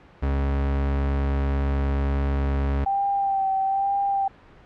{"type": "tone", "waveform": "40% pulse", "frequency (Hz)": 69.3, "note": "C#2", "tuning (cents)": 0, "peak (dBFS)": -20, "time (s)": [0.22, 2.85], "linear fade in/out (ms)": 10}
{"type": "tone with vibrato", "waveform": "sine", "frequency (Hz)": 784, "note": "G5", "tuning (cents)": 0, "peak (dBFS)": -20, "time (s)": [2.86, 4.28], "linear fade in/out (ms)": 5, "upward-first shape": "sine", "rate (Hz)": 1.1, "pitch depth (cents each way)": 30}
{"effects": ["pink hiss -50 dBFS RMS until 4.65 s", "low-pass 2000 Hz 12 dB/octave"]}